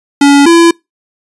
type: tone pair in turn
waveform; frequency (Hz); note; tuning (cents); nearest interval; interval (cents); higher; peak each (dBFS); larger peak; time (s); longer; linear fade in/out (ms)
square; 283 / 336.7; C#4 / E4; +36 / +37; minor third; 301; second; -3; neither; 0.21-0.46 / 0.46-0.71; neither; 5
effects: noise-tail reverb RT60 0.2 s tail -26 dB re dry + resampled to 24000 Hz